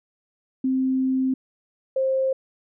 sine tone pair in turn, 261.6 / 529.3 Hz, C4 / C5, 0 / +20 cents, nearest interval octave, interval 1220 cents, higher second, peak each -19 dBFS, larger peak neither, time 0.64-1.34 / 1.96-2.33 s, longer first, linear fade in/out 5 ms, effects none

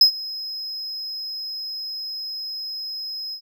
triangle tone with ADSR envelope, 5110 Hz, D#8, 45 cents sharp, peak -6 dBFS, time 0.01-3.41 s, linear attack 4 ms, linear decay 94 ms, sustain -21 dB, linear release 79 ms, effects none

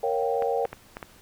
sine chord, G half-diminished seventh, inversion first, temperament equal with one note detuned, 466.2 / 554.4 / 707 / 784 Hz, Bb4 / Db5 / F5 / G5, 0 / 0 / +21 / 0 cents, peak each -26 / -29 / -32 / -29 dBFS, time 0.03-0.66 s, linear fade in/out 5 ms
clicks, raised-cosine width 0.5 ms, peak -20 dBFS, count 5, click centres 0.423 / 0.652 / 0.73 / 0.969 / 1.028 s
effects pink hiss -54 dBFS RMS until 1.21 s

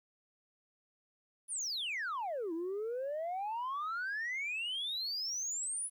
sine exponential two-way sweep, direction down then up, 10270 to 319.6 to 10270 Hz, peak -33 dBFS, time 1.48-5.9 s, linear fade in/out 50 ms, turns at 2.53 s, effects tanh soft clip ceiling -33 dBFS + 12-bit

